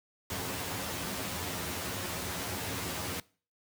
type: noise with comb filter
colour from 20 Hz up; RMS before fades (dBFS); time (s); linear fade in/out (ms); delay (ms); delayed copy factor
pink; -36; 0.3-3.2; 2; 11; +0.65
effects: noise-tail reverb RT60 0.4 s tail -22 dB re dry + high-pass 80 Hz 12 dB/octave